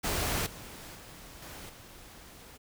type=noise with level steps; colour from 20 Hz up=pink; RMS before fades=-31 / -46 / -49 / -45 / -51 dBFS; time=0.03-2.58 s; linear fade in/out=20 ms; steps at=0.46 / 0.95 / 1.42 / 1.69 s; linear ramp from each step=5 ms; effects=none